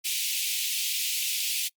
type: high-pass noise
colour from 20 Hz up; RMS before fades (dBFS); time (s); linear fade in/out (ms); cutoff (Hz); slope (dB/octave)
pink; -29; 0.04-1.69; 20; 2400; 48
effects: noise-tail reverb RT60 0.1 s tail -25 dB re dry + Opus 32 kbps